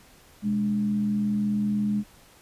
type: tone with frequency modulation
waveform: sine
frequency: 207.7 Hz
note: G#3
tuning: in tune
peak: -22 dBFS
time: 0.42-2.04 s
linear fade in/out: 50 ms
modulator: 83.9 Hz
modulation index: 0.34
effects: pink hiss -54 dBFS RMS until 2.41 s + resampled to 32000 Hz